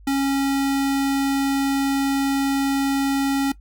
square tone, 275 Hz, C#4, 14 cents flat, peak -19 dBFS, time 0.07-3.52 s, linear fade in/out 5 ms, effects noise-tail reverb RT60 0.1 s tail -18 dB re dry + added 50 Hz sine -43 dBFS peak until 3.6 s

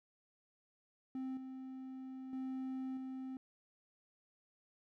triangle tone with level steps, 261.6 Hz, C4, in tune, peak -37 / -43 / -37 / -40 dBFS, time 1.15-3.37 s, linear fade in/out 2 ms, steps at 1.37 / 2.33 / 2.97 s, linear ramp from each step 2 ms, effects none

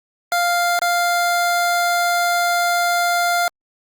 25% pulse tone with dropouts, 698.5 Hz, F5, in tune, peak -12 dBFS, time 0.32-3.48 s, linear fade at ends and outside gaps 1 ms, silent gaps 0.791-0.818 s, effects Opus 48 kbps

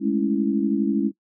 sine chord, A major seventh, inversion third, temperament equal, 207.7 / 220 / 277.2 / 329.6 Hz, G#3 / A3 / C#4 / E4, 0 / 0 / 0 / 0 cents, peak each -23 / -28 / -23 / -25 dBFS, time 0-1.12 s, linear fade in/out 50 ms, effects noise-tail reverb RT60 0.1 s tail -19 dB re dry

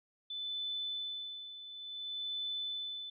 sine tone with tremolo, 3508 Hz, A7, 6 cents flat, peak -35 dBFS, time 0.3-3.1 s, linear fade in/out 5 ms, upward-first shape sine, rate 0.57 Hz, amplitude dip 70%, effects none

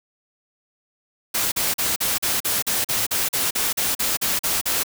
white noise bursts, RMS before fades -22 dBFS, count 16, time 1.34-4.835 s, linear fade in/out 10 ms, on 180 ms, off 41 ms, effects none

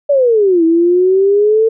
sine exponential two-way sweep, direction down then up, 587.3 to 323.9 to 452.2 Hz, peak -7 dBFS, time 0.09-1.69 s, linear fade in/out 10 ms, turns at 0.64 s, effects none

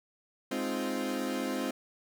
30% pulse chord, F minor seventh, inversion first, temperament equal, 207.7 / 261.6 / 311.1 / 349.2 Hz, Ab3 / C4 / Eb4 / F4, 0 / 0 / 0 / 0 cents, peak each -36 / -31 / -36 / -36 dBFS, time 0.51-1.71 s, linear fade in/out 5 ms, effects none

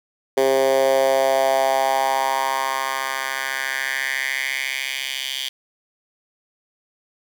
10% pulse tone with high-pass filter sweep, 134 Hz, C3, 42 cents sharp, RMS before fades -21 dBFS, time 0.37-5.49 s, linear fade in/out 5 ms, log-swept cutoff 430 to 3100 Hz, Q 3.6, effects none

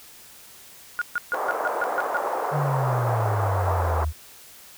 sine tone bursts, 1434 Hz, F6, 45 cents sharp, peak -21 dBFS, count 8, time 0.99-2.17 s, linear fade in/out 0 ms, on 25 ms, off 140 ms
pink band-pass noise, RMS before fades -27 dBFS, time 1.33-4.05 s, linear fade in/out 10 ms, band 500 to 1200 Hz, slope 24 dB/octave
sine exponential sweep, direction down, 149.6 to 75.4 Hz, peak -22 dBFS, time 2.51-4.13 s, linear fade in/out 50 ms
effects white hiss -47 dBFS RMS until 4.77 s

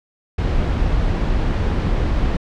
brown noise, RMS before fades -18 dBFS, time 0.38-2.37 s, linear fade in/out 5 ms, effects low-pass 4000 Hz 12 dB/octave

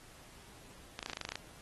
clicks, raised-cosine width 0.2 ms, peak -21 dBFS, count 11, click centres 0.991 / 1.028 / 1.061 / 1.098 / 1.133 / 1.171 / 1.213 / 1.251 / 1.29 / 1.32 / 1.356 s, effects pink hiss -57 dBFS RMS until 1.61 s + AAC 32 kbps

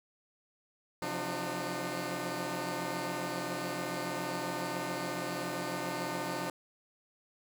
10% pulse tone cluster, 132.1 / 174 / 181.2 / 301.8 Hz, C3 / F3 / F#3 / D4, +17 / -6 / -36 / +47 cents, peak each -34 / -32 / -34 / -29 dBFS, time 1.02-6.5 s, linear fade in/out 2 ms, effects none

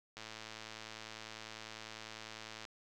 click train, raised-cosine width 0.2 ms, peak -29 dBFS, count 274, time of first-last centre 0.17-2.652 s, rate 110 Hz, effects none

